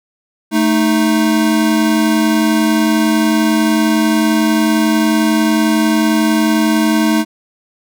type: tone pair together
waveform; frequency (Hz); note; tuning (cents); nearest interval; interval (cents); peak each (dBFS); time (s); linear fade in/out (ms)
square; 220 / 311.1; A3 / D#4; 0 / 0; tritone; 600; -14; 0.51-7.25; 50
effects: none